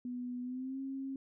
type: tone with pitch glide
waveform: sine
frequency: 246.9 to 269.2 Hz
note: B3 to C4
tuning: 0 to +49 cents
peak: -37 dBFS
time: 0.05-1.16 s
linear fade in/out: 2 ms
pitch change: +149 cents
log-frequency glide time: 0.42-0.79 s
effects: none